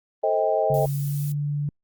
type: chord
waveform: sine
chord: A half-diminished seventh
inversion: none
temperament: just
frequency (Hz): 440 / 528 / 633.6 / 792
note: A4 / C5 / Eb5 / G5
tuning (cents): 0 / +16 / +31 / +18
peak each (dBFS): -26 / -26 / -22 / -26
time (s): 0.23-0.86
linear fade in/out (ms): 10
type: tone with pitch glide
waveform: sine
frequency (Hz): 140 to 145.69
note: C#3 to D3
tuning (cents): +18 to -14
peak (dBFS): -23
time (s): 0.7-1.69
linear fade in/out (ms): 2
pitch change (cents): +68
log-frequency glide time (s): 0.87-1.3
type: noise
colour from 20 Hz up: violet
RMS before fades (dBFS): -38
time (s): 0.74-1.32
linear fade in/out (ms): 2
effects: Opus 24 kbps